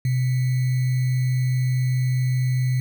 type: tone with sample-and-hold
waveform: sine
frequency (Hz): 127.6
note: C3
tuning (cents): -43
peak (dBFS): -18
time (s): 0.05-2.8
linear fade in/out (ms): 2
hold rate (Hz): 2100
effects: none